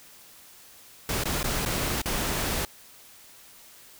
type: noise with dropouts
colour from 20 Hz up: pink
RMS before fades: -28 dBFS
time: 1.09-2.65 s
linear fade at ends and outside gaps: 1 ms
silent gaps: 1.237-1.255 / 1.43-1.442 / 1.651-1.66 / 2.017-2.058 s
effects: white hiss -51 dBFS RMS until 3.99 s